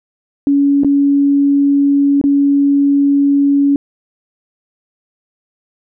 sine tone with dropouts, 281.7 Hz, C#4, 28 cents sharp, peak -8 dBFS, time 0.47-3.76 s, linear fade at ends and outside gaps 1 ms, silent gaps 0.835-0.846 / 2.214-2.239 s, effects none

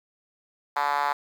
5% pulse tone with high-pass filter, 144.1 Hz, D3, 33 cents flat, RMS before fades -25 dBFS, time 0.76-1.13 s, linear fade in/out 5 ms, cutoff 870 Hz, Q 3.6, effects low-pass 4000 Hz 12 dB/octave + 8-bit

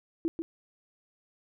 sine tone with echo, 329.6 Hz, E4, in tune, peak -25 dBFS, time 0.25-0.28 s, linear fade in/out 0 ms, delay 140 ms, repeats 1, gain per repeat -5 dB, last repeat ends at 0.42 s, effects none

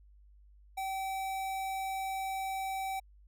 square tone with notch filter, 770 Hz, G5, 31 cents flat, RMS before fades -36 dBFS, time 0.77-3 s, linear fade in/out 10 ms, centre 4900 Hz, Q 1.9, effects added 50 Hz sine -56 dBFS peak until 3.27 s

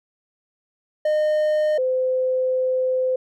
triangle / sine tone pair in turn, 611 / 513.8 Hz, D#5 / C5, -32 / -32 cents, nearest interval minor third, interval 300 cents, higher first, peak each -15 / -18 dBFS, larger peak first, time 1.05-1.78 / 1.78-3.16 s, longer second, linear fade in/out 5 ms, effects none

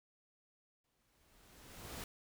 pink noise with exponential growth, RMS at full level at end -44 dBFS, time 0.84-2.04 s, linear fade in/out 2 ms, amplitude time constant 260 ms, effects none

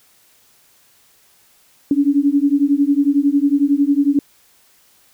sine beating tone pair, 278.5 / 289.5 Hz, C#4 / D4, +8 / -25 cents, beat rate 11 Hz, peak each -15 dBFS, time 1.91-4.19 s, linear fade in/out 2 ms, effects white hiss -54 dBFS RMS until 5.13 s

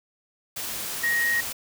sine tone in noise, 1881 Hz, A#6, 15 cents sharp, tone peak -21 dBFS, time 1.03-1.41 s, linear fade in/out 10 ms, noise white, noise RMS -32 dBFS, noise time 0.56-1.53 s, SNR +8 dB, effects none

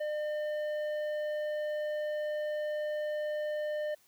sine tone with tanh clipping, 603 Hz, D5, 46 cents sharp, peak -33 dBFS, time 0-3.95 s, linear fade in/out 10 ms, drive 9 dB, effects white hiss -66 dBFS RMS until 4.07 s

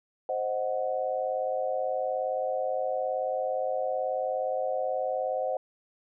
sine chord, C diminished, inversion none, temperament equal, 523.3 / 622.3 / 740 Hz, C5 / Eb5 / Gb5, 0 / 0 / 0 cents, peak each -30 / -32 / -32 dBFS, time 0.29-5.57 s, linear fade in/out 2 ms, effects none

